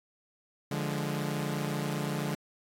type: chord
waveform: sawtooth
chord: D diminished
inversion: none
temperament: equal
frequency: 146.83 / 174.61 / 207.7 Hz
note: D3 / F3 / Ab3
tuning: 0 / 0 / 0 cents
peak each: -29 / -33 / -32 dBFS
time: 0.71-2.35 s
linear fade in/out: 5 ms
effects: AAC 64 kbps